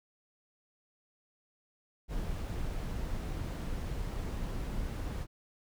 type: noise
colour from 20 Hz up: brown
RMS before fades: -36 dBFS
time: 2.08-5.27 s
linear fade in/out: 50 ms
effects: none